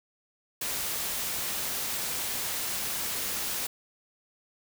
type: noise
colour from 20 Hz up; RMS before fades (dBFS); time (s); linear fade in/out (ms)
white; -32; 0.61-3.67; 5
effects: none